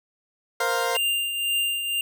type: chord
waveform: 20% pulse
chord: Bb suspended second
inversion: none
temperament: equal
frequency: 466.2 / 523.3 / 698.5 Hz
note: Bb4 / C5 / F5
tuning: 0 / 0 / 0 cents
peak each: -22 dBFS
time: 0.6-0.97 s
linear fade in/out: 5 ms
type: tone with tremolo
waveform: square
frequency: 2794 Hz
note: F7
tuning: in tune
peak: -21 dBFS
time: 0.95-2.01 s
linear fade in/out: 2 ms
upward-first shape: triangle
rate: 2 Hz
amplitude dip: 55%
effects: none